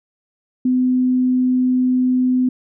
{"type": "tone", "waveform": "sine", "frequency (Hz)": 253.6, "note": "B3", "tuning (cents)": 46, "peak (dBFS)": -13, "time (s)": [0.65, 2.49], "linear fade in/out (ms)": 5, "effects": []}